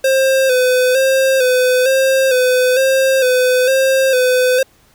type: tone with vibrato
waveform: square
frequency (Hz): 518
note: C5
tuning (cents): -17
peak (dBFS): -11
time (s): 0.04-4.63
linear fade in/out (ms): 5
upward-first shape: square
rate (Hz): 1.1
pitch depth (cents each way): 44
effects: pink hiss -52 dBFS RMS until 4.94 s